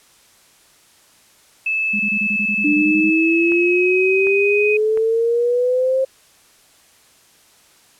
sine tone with pitch glide, 2614 to 2503 Hz, E7 to D#7, -15 to +10 cents, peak -17 dBFS, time 1.66-4.77 s, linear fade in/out 5 ms, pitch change -75 cents, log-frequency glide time 3.03-4.34 s
sine tone bursts, 207.7 Hz, G#3, in tune, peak -22 dBFS, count 13, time 1.93-3.102 s, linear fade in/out 10 ms, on 68 ms, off 24 ms
sine exponential sweep, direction up, 293.7 to 533 Hz, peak -14 dBFS, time 2.64-6.05 s, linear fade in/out 10 ms
clicks, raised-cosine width 0.5 ms, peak -19 dBFS, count 3, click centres 3.52 / 4.27 / 4.974 s
effects white hiss -52 dBFS RMS until 7.99 s + low-pass 11000 Hz 12 dB/octave

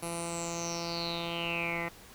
10% pulse tone with low-pass filter sweep, 169.4 Hz, E3, 48 cents sharp, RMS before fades -35 dBFS, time 0.02-1.89 s, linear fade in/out 10 ms, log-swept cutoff 11000 to 1900 Hz, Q 9.6, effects pink hiss -52 dBFS RMS until 2.14 s

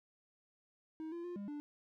triangle tone with pitch steps, 316.7 / 341.9 / 352.3 / 201.8 / 293.6 Hz, D#4 / F4 / F4 / G#3 / D4, +31 / -37 / +15 / -49 / 0 cents, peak -39 dBFS, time 1-1.6 s, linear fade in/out 0 ms, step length 120 ms, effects none

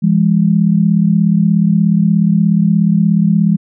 sine tone pair together, 168.3 / 205.1 Hz, E3 / G#3, +36 / -21 cents, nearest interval minor third, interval 343 cents, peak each -11 dBFS, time 0.02-3.57 s, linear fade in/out 20 ms, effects none

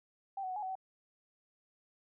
sine tone with pitch steps, 782 / 747 / 740 / 838 / 752 / 759 Hz, G5 / F#5 / F#5 / G#5 / F#5 / F#5, -4 / +16 / 0 / +15 / +28 / +44 cents, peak -36 dBFS, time 0.37-0.754 s, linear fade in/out 5 ms, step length 64 ms, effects none

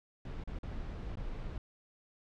brown noise with dropouts, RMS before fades -40 dBFS, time 0.25-1.58 s, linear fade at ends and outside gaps 2 ms, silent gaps 0.438-0.475 / 0.588-0.631 / 1.155-1.171 s, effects low-pass 4000 Hz 12 dB/octave

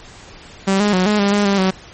sawtooth tone with pitch steps, 193.8 / 207 / 183.6 / 210 / 200.6 / 205 / 198.6 / 188.4 Hz, G3 / G#3 / F#3 / G#3 / G3 / G#3 / G3 / F#3, -20 / -5 / -13 / +19 / +40 / -22 / +23 / +32 cents, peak -9 dBFS, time 0.67-1.71 s, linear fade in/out 10 ms, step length 130 ms, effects pink hiss -40 dBFS RMS until 1.93 s + MP3 32 kbps

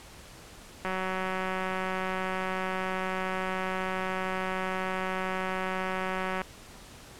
click train, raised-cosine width 0.5 ms, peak -17 dBFS, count 1042, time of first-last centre 0.85-6.417 s, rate 187 Hz, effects pink hiss -49 dBFS RMS until 7.19 s + low-pass 11000 Hz 12 dB/octave

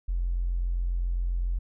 triangle tone with tanh clipping, 43.74 Hz, F1, 3 cents sharp, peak -24 dBFS, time 0.08-1.59 s, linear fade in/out 10 ms, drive 2 dB, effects none

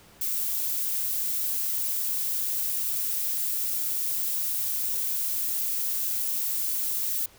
violet noise, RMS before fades -28 dBFS, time 0.21-7.26 s, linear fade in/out 5 ms, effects pink hiss -54 dBFS RMS until 7.38 s

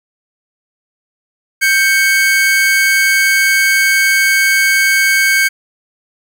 45% pulse tone pair together, 1566.2 / 2215 Hz, G6 / C#7, -2 / -2 cents, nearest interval tritone, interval 600 cents, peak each -12 dBFS, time 1.61-5.49 s, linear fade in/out 20 ms, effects none

